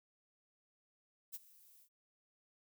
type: noise with ADSR envelope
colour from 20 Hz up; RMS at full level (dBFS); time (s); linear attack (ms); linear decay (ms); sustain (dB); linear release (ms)
violet; -43; 1.32-1.89; 30; 27; -21; 69
effects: none